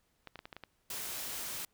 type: clicks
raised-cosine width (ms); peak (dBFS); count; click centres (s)
0.3; -29; 7; 0.273 / 0.357 / 0.391 / 0.455 / 0.528 / 0.566 / 0.637
type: noise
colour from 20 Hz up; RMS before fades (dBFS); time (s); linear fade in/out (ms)
white; -40; 0.9-1.65; 2
effects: pink hiss -75 dBFS RMS until 1.73 s